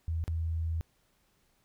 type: tone with dropouts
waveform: sine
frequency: 81.7 Hz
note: E2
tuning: 15 cents flat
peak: -29 dBFS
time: 0.08-0.81 s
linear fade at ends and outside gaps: 0 ms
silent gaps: 0.24-0.279 s
effects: pink hiss -71 dBFS RMS until 1.64 s